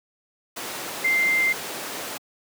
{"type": "tone in noise", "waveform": "sine", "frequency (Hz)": 2091, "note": "C7", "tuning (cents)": -2, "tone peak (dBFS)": -18, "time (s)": [1.04, 1.53], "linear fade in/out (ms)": 10, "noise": "pink", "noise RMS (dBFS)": -31, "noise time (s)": [0.56, 2.18], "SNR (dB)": 10, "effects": ["high-pass 300 Hz 12 dB/octave"]}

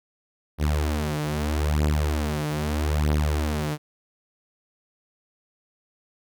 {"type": "beating tone pair", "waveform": "sawtooth", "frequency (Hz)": [74.7, 75.49], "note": ["D2", "D2"], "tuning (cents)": [30, 48], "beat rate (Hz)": 0.79, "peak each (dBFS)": -21, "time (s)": [0.58, 3.78], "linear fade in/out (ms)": 50, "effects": []}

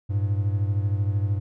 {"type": "beating tone pair", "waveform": "triangle", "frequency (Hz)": [99.1, 112.1], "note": ["G2", "A2"], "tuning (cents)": [19, 33], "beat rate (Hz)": 13, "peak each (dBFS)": [-20, -26], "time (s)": [0.09, 1.4], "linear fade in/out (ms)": 20, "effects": []}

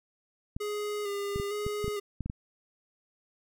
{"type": "clicks", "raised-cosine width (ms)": 5, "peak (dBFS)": -22, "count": 9, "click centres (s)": [0.565, 1.36, 1.399, 1.665, 1.844, 1.88, 2.207, 2.26, 2.299]}
{"type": "tone with vibrato", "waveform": "square", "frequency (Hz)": 410, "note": "G#4", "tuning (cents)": -22, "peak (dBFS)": -32, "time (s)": [0.6, 2], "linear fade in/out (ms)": 10, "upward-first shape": "square", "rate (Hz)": 1.1, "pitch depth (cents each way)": 28}
{"effects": []}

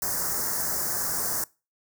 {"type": "band-stop noise", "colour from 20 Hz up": "white", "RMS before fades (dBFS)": -28, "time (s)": [0.02, 1.44], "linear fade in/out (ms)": 2, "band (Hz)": [1800, 5100], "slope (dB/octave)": 48, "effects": ["noise-tail reverb RT60 0.3 s tail -23 dB re dry"]}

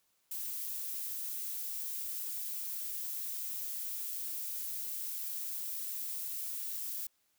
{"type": "noise", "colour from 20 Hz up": "violet", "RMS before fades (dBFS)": -39, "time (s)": [0.31, 7.07], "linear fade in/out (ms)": 5, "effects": ["white hiss -75 dBFS RMS until 7.38 s"]}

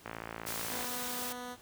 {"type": "click train", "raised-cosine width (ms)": 0.5, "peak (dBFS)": -24, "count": 45, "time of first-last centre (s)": [0.06, 0.844], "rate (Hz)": 56.1}
{"type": "noise", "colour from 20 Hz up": "white", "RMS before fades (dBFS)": -39, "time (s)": [0.46, 1.33], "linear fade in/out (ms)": 10}
{"type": "tone", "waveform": "10% pulse", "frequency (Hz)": 246.9, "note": "B3", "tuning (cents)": 0, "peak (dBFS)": -32, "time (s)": [0.68, 1.57], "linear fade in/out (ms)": 50}
{"effects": ["pink hiss -57 dBFS RMS until 1.61 s", "high-pass 60 Hz 12 dB/octave"]}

